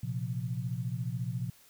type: chord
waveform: sine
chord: Bb suspended second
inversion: none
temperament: equal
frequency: 116.54 / 130.81 / 174.61 Hz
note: Bb2 / C3 / F3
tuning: 0 / 0 / 0 cents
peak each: -35 / -35 / -39 dBFS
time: 0.03-1.5 s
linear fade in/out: 5 ms
effects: white hiss -60 dBFS RMS until 1.69 s